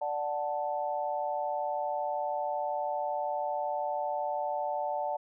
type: chord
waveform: sine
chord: D major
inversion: none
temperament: equal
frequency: 587.3 / 740 / 880 Hz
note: D5 / F#5 / A5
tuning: 0 / 0 / 0 cents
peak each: -34 dBFS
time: 0.01-5.17 s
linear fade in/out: 10 ms
effects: none